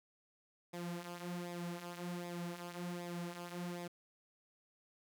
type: tone with flanger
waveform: sawtooth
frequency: 174.61 Hz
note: F3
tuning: in tune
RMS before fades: -44 dBFS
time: 0.73-3.88 s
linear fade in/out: 10 ms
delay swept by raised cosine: 0.68 to 6.28 ms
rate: 1.3 Hz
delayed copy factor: -0.65
effects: 12-bit